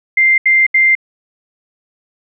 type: tone bursts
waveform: sine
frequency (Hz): 2093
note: C7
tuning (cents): 0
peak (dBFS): -7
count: 3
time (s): 0.17-0.952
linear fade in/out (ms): 5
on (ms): 210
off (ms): 76
effects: none